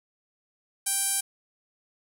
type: tone with band-pass filter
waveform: sawtooth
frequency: 786 Hz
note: G5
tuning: 4 cents sharp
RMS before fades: -27 dBFS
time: 0.86-1.21 s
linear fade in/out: 10 ms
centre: 10000 Hz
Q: 3.2
effects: none